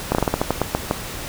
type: slowing click train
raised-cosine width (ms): 1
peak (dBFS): -3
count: 11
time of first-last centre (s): 0.12-0.911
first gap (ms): 29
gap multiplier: 1.21
effects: pink hiss -31 dBFS RMS until 1.28 s